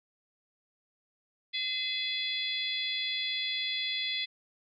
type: harmonic tone with a mistuned harmonic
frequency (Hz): 683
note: F5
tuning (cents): -39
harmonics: 3 / 4 / 5 / 6 / 7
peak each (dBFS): -37 / -40 / -33 / -37 / -43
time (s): 1.53-4.26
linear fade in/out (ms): 20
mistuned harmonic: 4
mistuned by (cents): -110
effects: none